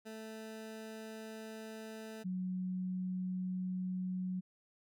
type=tone pair in turn; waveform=20% pulse / sine; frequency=220 / 184.14 Hz; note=A3 / F#3; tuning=0 / -8 cents; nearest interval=minor third; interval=308 cents; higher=first; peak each=-40 / -35 dBFS; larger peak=second; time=0.05-2.24 / 2.24-4.41 s; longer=first; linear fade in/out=20 ms; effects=none